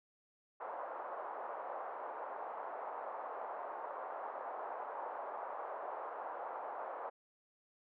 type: band-pass noise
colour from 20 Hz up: pink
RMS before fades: -44 dBFS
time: 0.6-7.1 s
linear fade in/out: 10 ms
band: 590 to 1100 Hz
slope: 24 dB/octave
effects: none